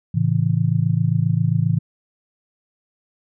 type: chord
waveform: sine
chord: A major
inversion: none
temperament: just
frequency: 110 / 137.5 / 165 Hz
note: A2 / C#3 / E3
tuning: 0 / -14 / +2 cents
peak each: -20 dBFS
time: 0.14-1.79 s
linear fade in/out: 10 ms
effects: none